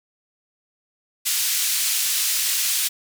white band-pass noise, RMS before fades -22 dBFS, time 1.25-2.89 s, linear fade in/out 20 ms, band 2500 to 13000 Hz, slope 12 dB/octave, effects none

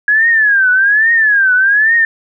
sine tone with vibrato, 1661.2 Hz, G#6, in tune, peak -7 dBFS, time 0.08-2.05 s, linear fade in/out 2 ms, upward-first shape triangle, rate 1.2 Hz, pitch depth 210 cents each way, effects none

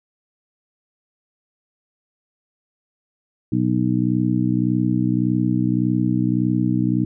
harmonic tone, 61.74 Hz, B1, in tune, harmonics 2 / 3 / 4 / 5, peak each -22 / -22 / -22 / -22 dBFS, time 3.52-7.05 s, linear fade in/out 5 ms, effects none

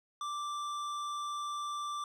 sine tone with hard clipping, 1174.7 Hz, D6, in tune, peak -37 dBFS, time 0.21-2.04 s, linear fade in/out 2 ms, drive 12 dB, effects none

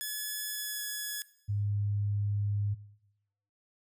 5% pulse tone with pitch glide, 1709 to 1694.3 Hz, G#6 to G#6, +49 to +34 cents, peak -24 dBFS, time 0.01-1.22 s, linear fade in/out 0 ms, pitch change -15 cents, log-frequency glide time 0.51-0.81 s
sine tone, 102.4 Hz, G#2, 24 cents flat, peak -28 dBFS, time 1.48-2.75 s, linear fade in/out 20 ms
effects noise-tail reverb RT60 0.9 s tail -20 dB re dry

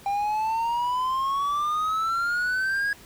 triangle exponential sweep, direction up, 794 to 1661.2 Hz, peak -21 dBFS, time 0.06-2.93 s, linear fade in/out 2 ms, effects pink hiss -49 dBFS RMS until 3.05 s

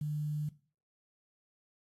sine tone with quantisation, 150 Hz, D3, 37 cents sharp, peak -32 dBFS, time 0.01-0.49 s, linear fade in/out 5 ms, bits 10, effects noise-tail reverb RT60 0.4 s tail -17 dB re dry + AAC 48 kbps

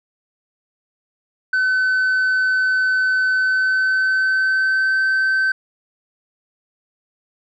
sine tone with pitch glide, 1517 to 1542.6 Hz, F#6 to G6, +43 to -28 cents, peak -12 dBFS, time 1.53-5.52 s, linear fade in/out 5 ms, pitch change +29 cents, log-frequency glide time 3.31-5 s, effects tanh soft clip ceiling -14 dBFS

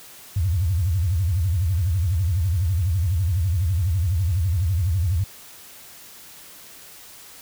sine tone with vibrato, 89 Hz, F2, 33 cents sharp, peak -18 dBFS, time 0.36-5.24 s, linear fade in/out 5 ms, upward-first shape sine, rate 12 Hz, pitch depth 250 cents each way, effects white hiss -44 dBFS RMS until 7.41 s

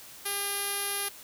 5% pulse tone with low-pass filter, 402.4 Hz, G4, 45 cents sharp, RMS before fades -32 dBFS, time 0.25-1.09 s, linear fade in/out 10 ms, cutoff 11000 Hz, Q 9.1, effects white hiss -48 dBFS RMS until 1.23 s

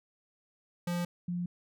square / sine tone pair in turn, 174.61 / 176.03 Hz, F3 / F3, 0 / +14 cents, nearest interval unison, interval 14 cents, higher second, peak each -31 / -31 dBFS, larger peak neither, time 0.87-1.05 / 1.28-1.46 s, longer neither, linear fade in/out 5 ms, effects none

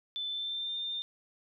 sine tone with pitch glide, 3520 to 3606 Hz, A7 to A7, 0 to +42 cents, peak -33 dBFS, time 0.16-1.02 s, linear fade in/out 0 ms, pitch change +42 cents, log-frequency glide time 0.28-0.76 s, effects none

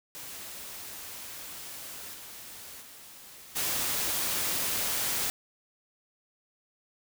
white noise with level steps, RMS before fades -42 / -45 / -49 / -30 dBFS, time 0.15-5.3 s, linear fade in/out 0 ms, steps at 2.13 / 2.8 / 3.55 s, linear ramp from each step 20 ms, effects none

